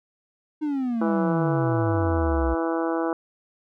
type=exponential sweep; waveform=triangle; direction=down; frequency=311.1 to 60.9 Hz; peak=-21 dBFS; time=0.61-2.55 s; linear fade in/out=20 ms
type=harmonic tone; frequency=164.8 Hz; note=E3; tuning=in tune; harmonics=2 / 3 / 4 / 5 / 6 / 7 / 8 / 9; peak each=-25 / -29 / -31 / -33 / -35 / -36 / -37 / -38 dBFS; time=1.01-3.13 s; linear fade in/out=2 ms
effects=none